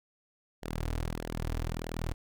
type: tone with flanger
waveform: sawtooth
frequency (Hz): 40.48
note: E1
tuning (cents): -31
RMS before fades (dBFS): -35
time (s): 0.62-2.14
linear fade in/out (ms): 20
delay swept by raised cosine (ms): 0.79 to 5.59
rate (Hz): 1.6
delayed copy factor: -0.7
effects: none